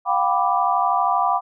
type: chord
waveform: sine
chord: G dominant seventh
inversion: third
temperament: equal with one note detuned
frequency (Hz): 711.5 / 784 / 987.8 / 1174.7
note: F5 / G5 / B5 / D6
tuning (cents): +32 / 0 / 0 / 0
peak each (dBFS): -22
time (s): 0.05-1.41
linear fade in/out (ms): 50
effects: none